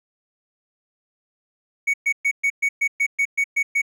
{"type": "tone bursts", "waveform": "triangle", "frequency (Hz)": 2232, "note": "C#7", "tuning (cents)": 11, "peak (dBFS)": -15, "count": 11, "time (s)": [1.87, 3.818], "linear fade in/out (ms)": 10, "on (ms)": 68, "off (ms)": 120, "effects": []}